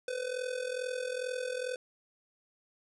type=tone with amplitude modulation; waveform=square; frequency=504 Hz; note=B4; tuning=35 cents sharp; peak=-31 dBFS; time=0.08-1.76 s; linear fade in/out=2 ms; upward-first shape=sine; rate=42.3 Hz; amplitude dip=75%; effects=resampled to 24000 Hz + 12-bit